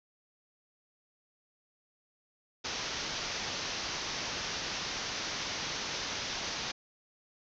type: low-pass noise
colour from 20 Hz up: white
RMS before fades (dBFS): -37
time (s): 2.64-6.72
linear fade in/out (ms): 10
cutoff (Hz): 6300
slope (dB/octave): 96
effects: none